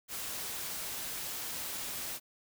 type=noise; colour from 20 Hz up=white; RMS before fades=-39 dBFS; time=0.08-2.2 s; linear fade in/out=50 ms; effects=none